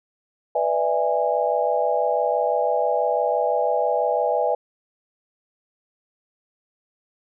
sine chord, E dominant seventh, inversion second, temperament just, 494.4 / 593.3 / 659.3 / 824.1 Hz, B4 / D5 / E5 / G#5, +2 / +18 / 0 / -14 cents, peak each -24 dBFS, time 0.55-4.55 s, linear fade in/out 5 ms, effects none

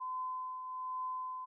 sine tone with tremolo, 1022 Hz, C6, 41 cents flat, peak -35 dBFS, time 0-1.46 s, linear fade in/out 20 ms, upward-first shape triangle, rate 1.2 Hz, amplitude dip 50%, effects none

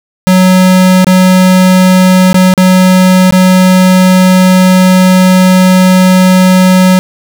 square tone with dropouts, 185 Hz, F#3, in tune, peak -3 dBFS, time 0.27-6.99 s, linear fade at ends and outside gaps 0 ms, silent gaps 1.045-1.069 / 2.33-2.344 / 2.538-2.577 / 3.308-3.324 s, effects none

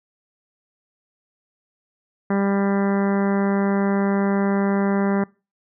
harmonic tone, 198.2 Hz, G3, 19 cents sharp, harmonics 1 / 2 / 3 / 4 / 5 / 6 / 7 / 8 / 9 / 10, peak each -19 / -25 / -29 / -31 / -33 / -35 / -36 / -37 / -38 / -39 dBFS, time 2.3-5.24 s, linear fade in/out 5 ms, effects noise-tail reverb RT60 0.3 s tail -24 dB re dry

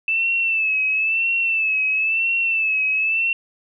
sine tone with vibrato, 2637 Hz, E7, in tune, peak -17 dBFS, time 0.08-3.33 s, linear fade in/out 2 ms, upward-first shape sine, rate 0.99 Hz, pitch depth 59 cents each way, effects none

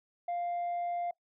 sine tone, 698.5 Hz, F5, in tune, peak -29 dBFS, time 0.28-1.11 s, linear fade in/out 5 ms, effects noise-tail reverb RT60 0.1 s tail -23 dB re dry + tanh soft clip ceiling -30 dBFS

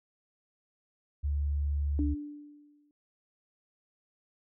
sine tone, 72.2 Hz, D2, 29 cents flat, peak -27 dBFS, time 1.23-2.15 s, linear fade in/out 20 ms
sine tone with exponential decay, 293.7 Hz, D4, in tune, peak -27 dBFS, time 1.99-2.91 s, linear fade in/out 1 ms, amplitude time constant 200 ms
effects none

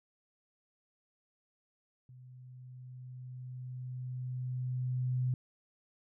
sine tone with level ramp, 126.6 Hz, B2, 43 cents sharp, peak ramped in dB -51 to -28 dBFS, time 2.09-5.34 s, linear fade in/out 2 ms, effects none

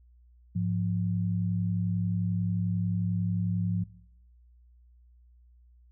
sine tone pair together, 104.47 / 175.7 Hz, G#2 / F3, +11 / +11 cents, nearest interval major sixth, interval 900 cents, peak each -29 / -28 dBFS, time 0.55-3.84 s, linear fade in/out 10 ms, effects noise-tail reverb RT60 0.8 s tail -22 dB re dry + added 60 Hz sine -55 dBFS peak until 5.91 s

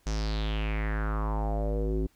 square tone with low-pass filter sweep, 53.3 Hz, G#1, 46 cents sharp, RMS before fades -29 dBFS, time 0.06-2.07 s, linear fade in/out 10 ms, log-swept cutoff 6300 to 320 Hz, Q 4.6, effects pink hiss -66 dBFS RMS until 2.15 s

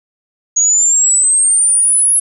sine exponential sweep, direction up, 6650 to 10690 Hz, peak -8 dBFS, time 0.56-2.2 s, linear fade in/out 10 ms, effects none

